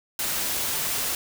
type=noise; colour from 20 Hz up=white; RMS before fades=-27 dBFS; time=0.19-1.15 s; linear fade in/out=2 ms; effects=none